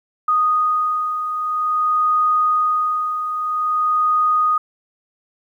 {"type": "beating tone pair", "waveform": "sine", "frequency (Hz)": [1240, 1240.5], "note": ["D#6", "D#6"], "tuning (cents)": [-6, -6], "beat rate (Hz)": 0.5, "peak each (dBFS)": [-24, -16], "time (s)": [0.28, 4.58], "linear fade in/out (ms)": 5, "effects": ["9-bit"]}